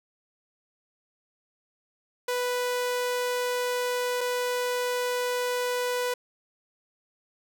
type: tone pair in turn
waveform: sawtooth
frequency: 493.9 / 493.9 Hz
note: B4 / B4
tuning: 0 / 0 cents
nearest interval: unison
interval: 0 cents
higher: neither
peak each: -22 dBFS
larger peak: neither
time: 2.28-4.21 / 4.21-6.14 s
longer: neither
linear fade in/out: 5 ms
effects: none